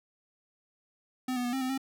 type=tone with pitch steps; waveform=square; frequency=255.5 / 246.5 / 243 / 265.8 / 257.2 / 267.2 Hz; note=C4 / B3 / B3 / C4 / C4 / C4; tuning=-41 / -3 / -28 / +27 / -30 / +36 cents; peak=-30 dBFS; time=1.28-1.778 s; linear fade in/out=5 ms; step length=83 ms; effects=none

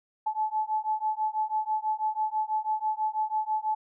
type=beating tone pair; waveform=sine; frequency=861 / 867.1 Hz; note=A5 / A5; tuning=-38 / -26 cents; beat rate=6.1 Hz; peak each=-29 dBFS; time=0.26-3.75 s; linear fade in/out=10 ms; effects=none

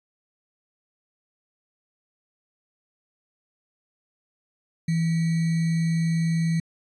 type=tone with sample-and-hold; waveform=sine; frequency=164.7 Hz; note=E3; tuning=1 cent flat; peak=-20 dBFS; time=4.88-6.6 s; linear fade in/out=5 ms; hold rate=2100 Hz; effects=resampled to 22050 Hz

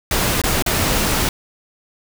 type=noise with dropouts; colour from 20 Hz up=pink; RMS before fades=-18 dBFS; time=0.11-1.29 s; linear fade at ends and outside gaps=2 ms; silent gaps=0.417-0.437 / 0.624-0.662 s; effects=none

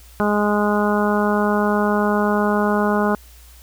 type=harmonic tone; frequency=207.7 Hz; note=G#3; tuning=in tune; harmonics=1 / 2 / 3 / 4 / 5 / 6 / 7; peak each=-19 / -22 / -24 / -25 / -26 / -27 / -27 dBFS; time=0.2-3.15 s; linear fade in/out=0 ms; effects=added 60 Hz sine -43 dBFS peak until 3.62 s + white hiss -49 dBFS RMS until 3.62 s

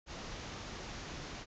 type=low-pass noise; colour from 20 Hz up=pink; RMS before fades=-45 dBFS; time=0.06-1.46 s; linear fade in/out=50 ms; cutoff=6900 Hz; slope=96 dB/octave; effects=none

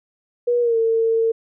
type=tone with pitch glide; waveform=sine; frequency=482.4 to 452.7 Hz; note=B4 to A4; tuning=-41 to +49 cents; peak=-15 dBFS; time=0.47-1.32 s; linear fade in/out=10 ms; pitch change=-110 cents; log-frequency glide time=0.61-0.77 s; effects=none

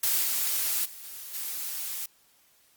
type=noise with level steps; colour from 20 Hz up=blue; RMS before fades=-25 / -27 / -44 / -41 / -34 dBFS; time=0.03-2.06 s; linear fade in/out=5 ms; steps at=0.22 / 0.84 / 1.03 / 1.33 s; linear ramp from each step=20 ms; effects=white hiss -63 dBFS RMS until 2.76 s + Opus 48 kbps

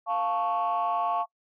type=chord; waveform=sine; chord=F augmented; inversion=none; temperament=equal; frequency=698.5 / 880 / 1108.7 Hz; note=F5 / A5 / C#6; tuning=0 / 0 / 0 cents; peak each=-27 / -29 / -27 dBFS; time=0.06-1.26 s; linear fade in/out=50 ms; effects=noise-tail reverb RT60 0.1 s tail -24 dB re dry + tanh soft clip ceiling -19 dBFS

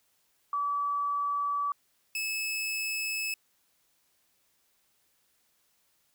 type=tone pair in turn; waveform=sine / sawtooth; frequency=1149 / 2598 Hz; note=D6 / E7; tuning=-38 / -26 cents; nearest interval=octave + major second; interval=1412 cents; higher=second; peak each=-27 dBFS; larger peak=neither; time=0.53-1.72 / 2.15-3.34 s; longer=neither; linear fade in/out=2 ms; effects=white hiss -71 dBFS RMS until 6.14 s

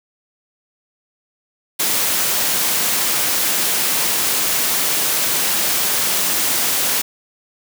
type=high-pass noise; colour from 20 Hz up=white; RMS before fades=-18 dBFS; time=1.79-7.02 s; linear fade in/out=10 ms; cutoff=140 Hz; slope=12 dB/octave; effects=none

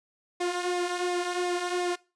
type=tone with flanger; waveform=sawtooth; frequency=355.6 Hz; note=F4; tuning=31 cents sharp; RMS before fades=-29 dBFS; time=0.4-1.96 s; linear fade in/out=10 ms; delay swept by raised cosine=0.66 to 3.26 ms; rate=2.8 Hz; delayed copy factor=-0.55; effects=noise-tail reverb RT60 0.3 s tail -21 dB re dry + resampled to 22050 Hz

